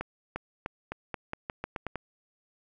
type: accelerating click train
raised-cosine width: 0.5 ms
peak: -18 dBFS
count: 11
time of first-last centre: 0.01-1.957 s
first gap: 350 ms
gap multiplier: 0.86
effects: none